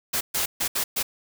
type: noise bursts at uneven times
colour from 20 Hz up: white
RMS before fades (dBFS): -25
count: 5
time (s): 0.13-0.21 / 0.34-0.46 / 0.6-0.68 / 0.75-0.84 / 0.96-1.03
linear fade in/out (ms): 10
effects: none